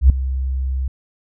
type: tone with ADSR envelope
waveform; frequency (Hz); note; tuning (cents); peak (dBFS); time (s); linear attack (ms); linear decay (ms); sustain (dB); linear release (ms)
sine; 65.6; C2; +5; -3; 0.01-0.88; 88; 3; -15; 4
effects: none